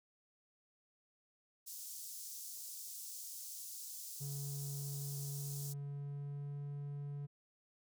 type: high-pass noise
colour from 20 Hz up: pink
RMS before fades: -48 dBFS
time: 1.66-5.74 s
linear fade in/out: 20 ms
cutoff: 5600 Hz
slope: 24 dB/octave
type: tone with pitch glide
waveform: triangle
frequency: 140.9 to 143.2 Hz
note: C#3 to D3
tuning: +29 to -43 cents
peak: -39 dBFS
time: 4.2-7.27 s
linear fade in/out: 20 ms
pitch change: +28 cents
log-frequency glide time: 5.19-6.63 s
effects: none